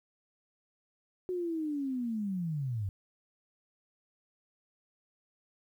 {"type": "linear sweep", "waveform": "sine", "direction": "down", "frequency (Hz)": [370, 92.5], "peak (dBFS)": -31, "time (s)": [1.29, 2.89], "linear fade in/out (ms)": 0, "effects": ["11-bit"]}